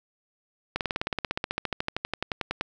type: slowing click train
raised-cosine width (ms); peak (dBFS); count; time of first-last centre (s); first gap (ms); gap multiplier
0.3; -11; 27; 0.76-2.611; 48; 1.03
effects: none